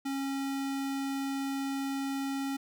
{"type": "tone", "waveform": "square", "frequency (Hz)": 273.5, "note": "C#4", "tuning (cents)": -23, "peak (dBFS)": -32, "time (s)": [0.05, 2.57], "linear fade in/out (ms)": 10, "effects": []}